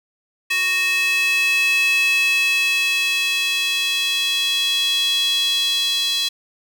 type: tone with high-pass filter sweep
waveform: square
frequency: 370 Hz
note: F#4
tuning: in tune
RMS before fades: -19 dBFS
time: 0.5-6.29 s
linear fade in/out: 10 ms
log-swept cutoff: 2300 to 3600 Hz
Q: 6.2
effects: none